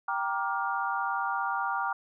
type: chord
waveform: sine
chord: G minor seventh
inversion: none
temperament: just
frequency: 784 / 940.8 / 1176 / 1411.2 Hz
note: G5 / Bb5 / D6 / F6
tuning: 0 / +16 / +2 / +18 cents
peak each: -33 dBFS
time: 0.08-1.93 s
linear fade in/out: 5 ms
effects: none